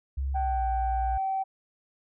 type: tone with pitch glide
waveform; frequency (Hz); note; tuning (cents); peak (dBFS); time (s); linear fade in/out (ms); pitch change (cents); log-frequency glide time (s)
sine; 67.8 to 59.71; C#2 to A#1; -38 to +42; -26; 0.17-1.18; 10; -220; 0.37-0.65
type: tone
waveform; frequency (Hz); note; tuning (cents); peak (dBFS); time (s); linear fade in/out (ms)
sine; 770; G5; -31; -25; 0.34-1.44; 20
effects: tanh soft clip ceiling -20 dBFS